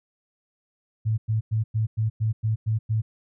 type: tone bursts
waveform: sine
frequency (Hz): 110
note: A2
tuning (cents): 0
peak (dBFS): -20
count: 9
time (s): 1.05-3.02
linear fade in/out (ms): 20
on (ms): 130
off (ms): 100
effects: none